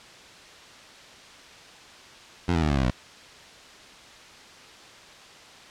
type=tone with pitch steps; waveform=15% pulse; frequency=87.6 / 81.73 / 76.26 / 71.15 / 66.39 / 61.94 Hz; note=F2 / E2 / D#2 / C#2 / C2 / B1; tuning=+6 / -14 / -34 / +46 / +26 / +6 cents; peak=-15 dBFS; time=2.48-2.906 s; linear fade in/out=5 ms; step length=71 ms; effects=white hiss -47 dBFS RMS until 5.7 s + low-pass 5000 Hz 12 dB/octave